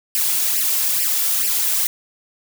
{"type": "noise with flanger", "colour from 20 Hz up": "blue", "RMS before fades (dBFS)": -19, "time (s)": [0.15, 1.87], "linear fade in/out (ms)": 0, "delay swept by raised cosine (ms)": [0.39, 2.99], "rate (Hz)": 2.3, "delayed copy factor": 0.85, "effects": []}